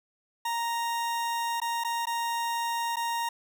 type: tone with dropouts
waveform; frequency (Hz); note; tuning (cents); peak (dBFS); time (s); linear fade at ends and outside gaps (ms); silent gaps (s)
40% pulse; 932.3; A#5; 0; -27; 0.45-3.29; 5; 1.602-1.616 / 1.838-1.846 / 2.056-2.069 / 2.959-2.967
effects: none